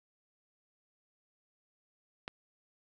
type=click; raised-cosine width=0.3 ms; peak=-22 dBFS; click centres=2.279 s; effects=none